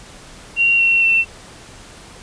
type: tone with pitch steps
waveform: sine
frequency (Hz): 2754 / 2724 / 2694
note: F7 / F7 / E7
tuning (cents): -25 / -44 / +37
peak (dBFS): -11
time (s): 0.56-1.25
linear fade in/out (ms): 50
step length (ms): 230
effects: pink hiss -40 dBFS RMS until 2.22 s + resampled to 22050 Hz